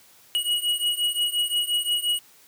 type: beating tone pair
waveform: square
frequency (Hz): 2904 / 2909.7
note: F#7 / F#7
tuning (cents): -33 / -30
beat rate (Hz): 5.7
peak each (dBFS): -27 / -25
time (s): 0.35-2.19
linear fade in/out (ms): 0
effects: white hiss -54 dBFS RMS until 2.47 s + high-pass 80 Hz 12 dB/octave